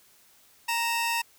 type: tone pair together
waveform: sawtooth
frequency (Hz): 932.3 / 2637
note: A#5 / E7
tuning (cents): 0 / 0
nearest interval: octave + tritone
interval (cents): 1800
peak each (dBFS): -23 / -27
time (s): 0.68-1.22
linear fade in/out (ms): 10
effects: white hiss -59 dBFS RMS until 1.38 s